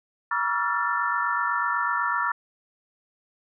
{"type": "tone cluster", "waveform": "sine", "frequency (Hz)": [957, 1136, 1343, 1391, 1770], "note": ["A#5", "C#6", "E6", "F6", "A6"], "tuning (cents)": [45, 42, 32, -7, 10], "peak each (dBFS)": -29, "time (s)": [0.31, 2.32], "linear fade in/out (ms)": 5, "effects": []}